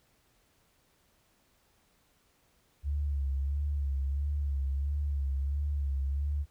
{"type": "tone with vibrato", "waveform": "sine", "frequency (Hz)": 70.3, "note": "C#2", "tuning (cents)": 25, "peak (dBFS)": -28, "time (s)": [2.83, 6.46], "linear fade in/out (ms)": 50, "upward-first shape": "sine", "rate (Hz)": 1.5, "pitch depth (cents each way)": 60, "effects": ["pink hiss -69 dBFS RMS until 6.5 s"]}